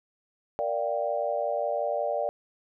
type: chord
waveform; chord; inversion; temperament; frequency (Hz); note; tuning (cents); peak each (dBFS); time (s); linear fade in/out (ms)
sine; G minor seventh; first; equal; 466.2 / 587.3 / 698.5 / 784; Bb4 / D5 / F5 / G5; 0 / 0 / 0 / 0; -34 / -28 / -32 / -34; 0.59-2.29; 0
effects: none